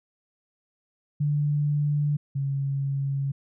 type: tone pair in turn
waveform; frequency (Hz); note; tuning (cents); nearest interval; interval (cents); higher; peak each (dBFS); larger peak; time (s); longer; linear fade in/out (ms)
sine; 146.83 / 138.21; D3 / C#3; 0 / -5; minor second; 105; first; -21 / -24; first; 1.2-2.17 / 2.35-3.32; neither; 10
effects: none